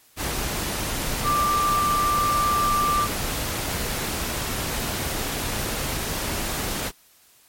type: tone in noise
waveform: sine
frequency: 1181 Hz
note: D6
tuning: 9 cents sharp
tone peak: -19 dBFS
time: 1.23-3.08 s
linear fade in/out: 50 ms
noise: pink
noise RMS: -27 dBFS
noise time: 0.16-6.92 s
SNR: +5 dB
effects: white hiss -56 dBFS RMS until 7.48 s + MP3 64 kbps